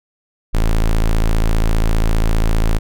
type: tone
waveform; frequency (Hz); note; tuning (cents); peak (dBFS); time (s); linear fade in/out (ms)
square; 27.5; A0; 0; -12; 0.53-2.79; 20
effects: none